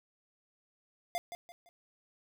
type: tone with echo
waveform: square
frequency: 698 Hz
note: F5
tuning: 1 cent flat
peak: -32 dBFS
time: 1.15-1.18 s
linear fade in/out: 0 ms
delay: 170 ms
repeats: 3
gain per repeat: -9 dB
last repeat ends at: 1.69 s
effects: none